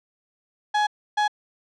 35% pulse tone bursts at uneven times, 839 Hz, G#5, 17 cents sharp, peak -17 dBFS, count 2, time 0.74-0.87 / 1.17-1.28 s, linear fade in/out 10 ms, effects low-pass 4000 Hz 12 dB/octave

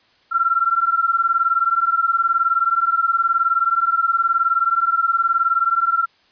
sine beating tone pair, 1351 / 1370 Hz, E6 / F6, +42 / -34 cents, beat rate 19 Hz, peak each -18 dBFS, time 0.31-6.06 s, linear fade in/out 20 ms, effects white hiss -57 dBFS RMS until 6.31 s + resampled to 11025 Hz

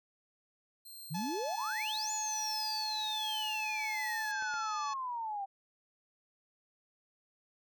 10% pulse tone with tremolo, 4171 Hz, C8, 6 cents flat, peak -39 dBFS, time 0.85-4.32 s, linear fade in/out 10 ms, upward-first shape triangle, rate 1.3 Hz, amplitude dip 65%
sine exponential two-way sweep, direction up then down, 141 to 7040 to 774 Hz, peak -35 dBFS, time 1.1-5.46 s, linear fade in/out 20 ms, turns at 2.11 s
harmonic tone, 860 Hz, A5, 40 cents flat, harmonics 1 / 2 / 3 / 4 / 5 / 6 / 7 / 8, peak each -38 / -51 / -50 / -53 / -48 / -53 / -49 / -58 dBFS, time 1.14-4.94 s, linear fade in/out 10 ms
clicks, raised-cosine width 0.5 ms, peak -35 dBFS, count 2, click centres 4.424 / 4.54 s
effects none

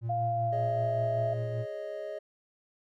triangle tone with tremolo, 115.7 Hz, A#2, 13 cents flat, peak -28 dBFS, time 0.01-1.66 s, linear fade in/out 50 ms, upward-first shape sine, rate 5.2 Hz, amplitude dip 35%
sine tone with pitch glide, 698.5 to 667.3 Hz, F5 to E5, 0 to +21 cents, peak -28 dBFS, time 0.09-1.34 s, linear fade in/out 10 ms, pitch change -79 cents, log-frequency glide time 0.2-0.99 s
triangle chord, Ab suspended fourth, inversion none, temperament equal, 415.3 / 554.4 / 622.3 Hz, Ab4 / Db5 / Eb5, 0 / 0 / 0 cents, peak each -40 / -40 / -35 dBFS, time 0.52-2.19 s, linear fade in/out 10 ms
effects none

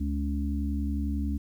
harmonic tone, 71.1 Hz, C#2, 45 cents sharp, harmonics 1 / 3 / 4, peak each -28 / -33 / -34 dBFS, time 0-1.38 s, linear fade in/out 10 ms, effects 10-bit

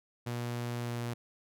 sawtooth tone with pitch glide, 120 to 119.17 Hz, B2 to A#2, -49 to +39 cents, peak -30 dBFS, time 0.26-1.14 s, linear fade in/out 10 ms, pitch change -12 cents, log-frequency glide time 0.77-0.94 s, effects none

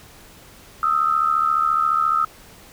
sine tone pair together, 1252 / 1326.4 Hz, D#6 / E6, +10 / +10 cents, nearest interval minor second, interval 100 cents, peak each -19 dBFS, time 0.83-2.25 s, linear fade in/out 2 ms, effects pink hiss -46 dBFS RMS until 2.72 s

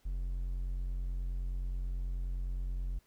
triangle tone, 44.72 Hz, F1, 42 cents sharp, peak -31 dBFS, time 0.05-2.99 s, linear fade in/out 10 ms, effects pink hiss -70 dBFS RMS until 3.06 s

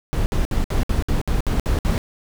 brown noise bursts, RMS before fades -19 dBFS, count 10, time 0.13-1.979 s, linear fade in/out 0 ms, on 130 ms, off 61 ms, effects none

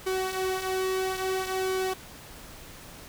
sawtooth tone with flanger, 376.5 Hz, F#4, 30 cents sharp, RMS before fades -29 dBFS, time 0.06-1.94 s, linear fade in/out 10 ms, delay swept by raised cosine 1.5 to 6.6 ms, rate 0.6 Hz, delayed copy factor -0.55, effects pink hiss -46 dBFS RMS until 3.08 s

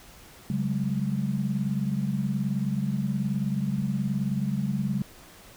sine chord, C# suspended fourth, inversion none, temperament equal with one note detuned, 138.59 / 188.88 / 207.7 Hz, C#3 / F#3 / G#3, 0 / +36 / 0 cents, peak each -29 dBFS, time 0.5-5.02 s, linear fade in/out 2 ms, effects pink hiss -50 dBFS RMS until 5.56 s

